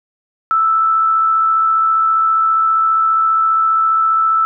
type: tone with amplitude modulation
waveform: sine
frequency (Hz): 1318.5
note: E6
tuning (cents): 0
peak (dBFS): -9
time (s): 0.51-4.45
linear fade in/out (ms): 0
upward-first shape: sine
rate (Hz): 74.9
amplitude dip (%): 30
effects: none